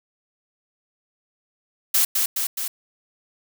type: noise with echo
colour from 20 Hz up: blue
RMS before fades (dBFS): -18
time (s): 1.94-2.05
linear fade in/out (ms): 5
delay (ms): 210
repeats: 3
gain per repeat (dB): -3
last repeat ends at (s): 2.68
effects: none